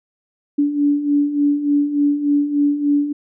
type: beating tone pair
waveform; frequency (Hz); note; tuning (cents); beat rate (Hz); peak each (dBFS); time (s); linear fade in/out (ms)
sine; 286.5 / 289.9; D4 / D4; -43 / -22; 3.4; -21 / -15; 0.58-3.13; 10
effects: none